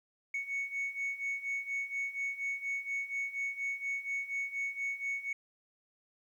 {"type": "beating tone pair", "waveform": "sine", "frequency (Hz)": [2217, 2221.2], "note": ["C#7", "C#7"], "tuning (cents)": [0, 3], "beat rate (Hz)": 4.2, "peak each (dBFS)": [-37, -34], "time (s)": [0.34, 5.33], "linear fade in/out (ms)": 5, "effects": ["tanh soft clip ceiling -30 dBFS", "11-bit"]}